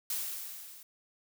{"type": "noise with level ramp", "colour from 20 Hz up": "blue", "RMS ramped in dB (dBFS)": [-33, -52], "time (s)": [0.1, 0.83], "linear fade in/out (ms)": 2, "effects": []}